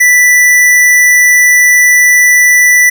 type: tone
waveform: square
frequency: 1975.5 Hz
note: B6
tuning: in tune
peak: -4 dBFS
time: 0-2.9 s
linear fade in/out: 10 ms
effects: none